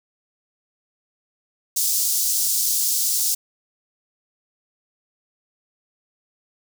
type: high-pass noise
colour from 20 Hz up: pink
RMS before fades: -21 dBFS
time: 1.76-3.35 s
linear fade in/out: 10 ms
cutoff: 5400 Hz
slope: 24 dB/octave
effects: none